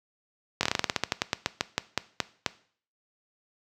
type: slowing click train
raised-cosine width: 0.2 ms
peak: -6 dBFS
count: 20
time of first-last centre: 0.61-2.462 s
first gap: 21 ms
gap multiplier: 1.15
effects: noise-tail reverb RT60 0.5 s tail -18 dB re dry + high-pass 80 Hz 12 dB/octave